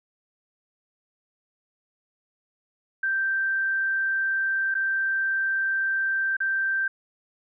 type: tone with dropouts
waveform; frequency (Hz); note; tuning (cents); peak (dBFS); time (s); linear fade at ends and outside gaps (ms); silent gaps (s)
sine; 1567; G6; -1; -22; 3.03-6.88; 5; 4.743-4.75 / 6.368-6.403
effects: none